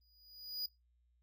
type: tone with exponential growth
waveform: square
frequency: 4919 Hz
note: D#8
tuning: 21 cents flat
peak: -35 dBFS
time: 0.01-0.66 s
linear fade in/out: 5 ms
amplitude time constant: 140 ms
effects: noise-tail reverb RT60 0.2 s tail -18 dB re dry + added 60 Hz sine -70 dBFS peak until 1.22 s